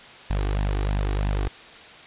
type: tone with flanger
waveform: sawtooth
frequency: 50 Hz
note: G1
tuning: 35 cents sharp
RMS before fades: -24 dBFS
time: 0.3-1.48 s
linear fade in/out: 5 ms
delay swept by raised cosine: 1.1 to 2.7 ms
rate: 3.1 Hz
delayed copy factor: +0.6
effects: white hiss -44 dBFS RMS until 2.06 s + resampled to 8000 Hz